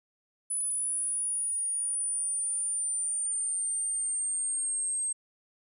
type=linear sweep; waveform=sine; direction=down; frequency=9956 to 8372 Hz; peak=-28 dBFS; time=0.5-5.13 s; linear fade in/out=10 ms; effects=none